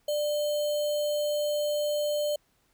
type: tone with sample-and-hold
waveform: sine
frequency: 593 Hz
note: D5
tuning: 17 cents sharp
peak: -25 dBFS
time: 0.08-2.36 s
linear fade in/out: 5 ms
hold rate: 3675 Hz
effects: pink hiss -69 dBFS RMS until 2.73 s